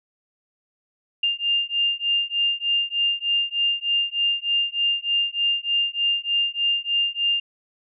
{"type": "beating tone pair", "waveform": "sine", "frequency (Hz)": [2801, 2804.3], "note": ["F7", "F7"], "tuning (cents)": [4, 6], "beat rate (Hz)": 3.3, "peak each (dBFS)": -23, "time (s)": [1.23, 7.4], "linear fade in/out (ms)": 5, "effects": []}